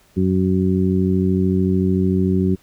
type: harmonic tone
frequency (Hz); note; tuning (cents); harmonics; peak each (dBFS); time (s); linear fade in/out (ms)
93.4; F#2; +17; 1 / 2 / 3 / 4; -21 / -17 / -23 / -22; 0.16-2.56; 20
effects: pink hiss -55 dBFS RMS until 2.62 s